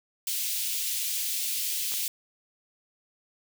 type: high-pass noise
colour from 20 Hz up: white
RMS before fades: -30 dBFS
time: 0.27-2.08 s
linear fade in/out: 2 ms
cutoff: 2600 Hz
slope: 24 dB/octave
type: clicks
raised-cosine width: 0.3 ms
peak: -26 dBFS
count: 2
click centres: 1.92 / 1.939 s
effects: none